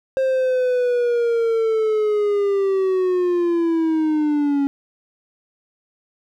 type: linear sweep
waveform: triangle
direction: down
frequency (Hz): 531 to 277.2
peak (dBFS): -14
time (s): 0.17-4.67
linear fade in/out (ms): 0
effects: none